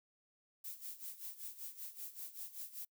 violet noise with tremolo, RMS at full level -45 dBFS, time 0.64-2.85 s, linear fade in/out 5 ms, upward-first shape sine, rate 5.2 Hz, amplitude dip 80%, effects noise-tail reverb RT60 0.1 s tail -26 dB re dry

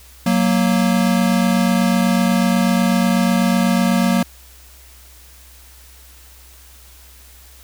square tone pair together, 185 / 233.1 Hz, F#3 / A#3, 0 / 0 cents, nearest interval major third, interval 400 cents, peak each -17 dBFS, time 0.26-4.23 s, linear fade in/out 5 ms, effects added 63 Hz sine -44 dBFS peak until 7.63 s + white hiss -46 dBFS RMS until 7.63 s

